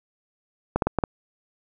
clicks, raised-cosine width 1 ms, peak -7 dBFS, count 5, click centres 0.76 / 0.822 / 0.87 / 0.987 / 1.038 s, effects none

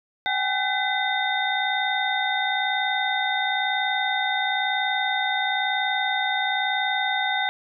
sine tone cluster, 761 / 822 / 1523 / 2018 / 3655 Hz, F#5 / G#5 / F#6 / B6 / A#7, +48 / -18 / +50 / +37 / -35 cents, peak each -28 dBFS, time 0.26-7.49 s, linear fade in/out 0 ms, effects none

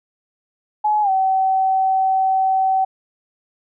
sine tone with pitch glide, 847 to 763.4 Hz, G#5 to G5, +34 to -46 cents, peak -14 dBFS, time 0.84-2.85 s, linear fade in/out 10 ms, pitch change -180 cents, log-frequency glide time 1.02-1.1 s, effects none

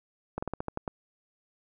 slowing click train, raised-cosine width 1 ms, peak -18 dBFS, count 8, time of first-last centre 0.38-0.878 s, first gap 45 ms, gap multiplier 1.15, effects none

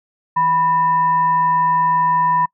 sine tone with frequency modulation, 987.8 Hz, B5, in tune, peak -13 dBFS, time 0.36-2.46 s, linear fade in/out 10 ms, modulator 825 Hz, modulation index 0.33, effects noise-tail reverb RT60 0.1 s tail -26 dB re dry

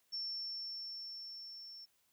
sine tone with level ramp, 5420 Hz, E8, 47 cents sharp, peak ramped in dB -37 to -49 dBFS, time 0.12-1.86 s, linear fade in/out 20 ms, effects white hiss -75 dBFS RMS until 2.12 s

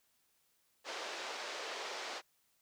pink band-pass noise, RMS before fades -43 dBFS, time 0.84-2.22 s, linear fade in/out 50 ms, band 430 to 6000 Hz, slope 24 dB/octave, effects white hiss -75 dBFS RMS until 2.61 s

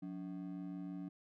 triangle ring-modulated tone, 233.1 Hz, A#3, in tune, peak -37 dBFS, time 0.02-1.09 s, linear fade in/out 10 ms, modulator 53.1 Hz, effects none

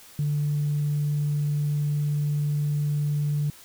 sine tone, 146.83 Hz, D3, in tune, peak -21 dBFS, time 0.19-3.5 s, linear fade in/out 2 ms, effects tanh soft clip ceiling -18 dBFS + white hiss -49 dBFS RMS until 3.64 s

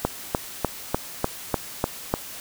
click train, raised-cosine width 1 ms, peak -6 dBFS, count 8, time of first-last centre 0.05-2.14 s, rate 3.35 Hz, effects white hiss -38 dBFS RMS until 2.4 s

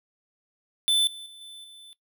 square tone with level steps, 3520 Hz, A7, in tune, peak -19 / -38 / -44 / -41 / -45 dBFS, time 0.88-1.93 s, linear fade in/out 0 ms, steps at 1.07 / 1.26 / 1.41 / 1.64 s, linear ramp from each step 2 ms, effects noise-tail reverb RT60 0.1 s tail -18 dB re dry

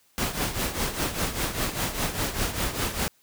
pink noise with tremolo, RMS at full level -25 dBFS, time 0.18-3.08 s, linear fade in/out 0 ms, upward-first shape triangle, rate 5 Hz, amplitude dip 75%, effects white hiss -63 dBFS RMS until 3.22 s

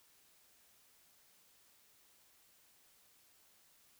silence, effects white hiss -68 dBFS RMS until 3.99 s

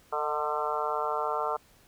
harmonic tone with a mistuned harmonic, 149.5 Hz, D3, 31 cents sharp, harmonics 3 / 4 / 5 / 6 / 7 / 8 / 9, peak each -35 / -35 / -35 / -35 / -35 / -35 / -35 dBFS, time 0.12-1.57 s, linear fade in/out 10 ms, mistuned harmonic 4, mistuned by +38 cents, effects pink hiss -60 dBFS RMS until 1.87 s

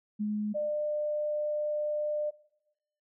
sine tone pair in turn, 210.4 / 599.2 Hz, G#3 / D5, +23 / +35 cents, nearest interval octave + tritone, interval 1812 cents, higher second, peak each -28 dBFS, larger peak neither, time 0.19-0.54 / 0.54-2.31 s, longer second, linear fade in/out 20 ms, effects noise-tail reverb RT60 0.8 s tail -18 dB re dry

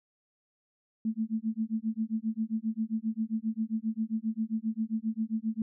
sine tone with tremolo, 221.4 Hz, A3, 11 cents sharp, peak -25 dBFS, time 1.05-5.62 s, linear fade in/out 2 ms, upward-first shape sine, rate 7.5 Hz, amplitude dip 100%, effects none

